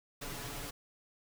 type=noise with comb filter; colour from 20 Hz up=pink; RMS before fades=-42 dBFS; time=0.21-0.71 s; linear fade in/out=10 ms; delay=7 ms; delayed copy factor=+0.95; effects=none